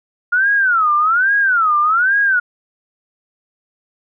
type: tone with vibrato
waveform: sine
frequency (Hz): 1400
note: F6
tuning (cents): +4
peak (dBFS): -11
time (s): 0.32-2.4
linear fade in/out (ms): 10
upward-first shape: sine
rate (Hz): 1.2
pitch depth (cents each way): 280
effects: none